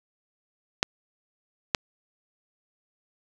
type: clicks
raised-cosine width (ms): 0.2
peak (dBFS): -3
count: 2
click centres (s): 0.829 / 1.748
effects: none